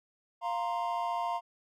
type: chord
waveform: triangle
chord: F suspended fourth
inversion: none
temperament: equal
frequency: 698.5 / 932.3 / 1046.5 Hz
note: F5 / Bb5 / C6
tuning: 0 / 0 / 0 cents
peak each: -32 / -32 / -35 dBFS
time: 0.41-1.41 s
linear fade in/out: 50 ms
effects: none